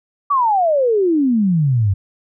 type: exponential sweep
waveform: sine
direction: down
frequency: 1174.7 to 92.5 Hz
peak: -12 dBFS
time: 0.3-1.94 s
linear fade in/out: 10 ms
effects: none